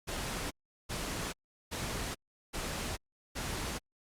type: noise bursts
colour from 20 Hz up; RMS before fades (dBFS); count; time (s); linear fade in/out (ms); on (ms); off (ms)
pink; -37; 5; 0.07-3.79; 20; 440; 380
effects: low-pass 11000 Hz 12 dB/octave + Opus 48 kbps